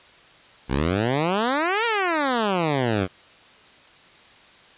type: exponential two-way sweep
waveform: 10% pulse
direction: up then down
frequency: 60.3 to 480 to 89.3 Hz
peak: -12 dBFS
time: 0.68-3.08 s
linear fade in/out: 50 ms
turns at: 1.85 s
effects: white hiss -50 dBFS RMS until 4.77 s + resampled to 8000 Hz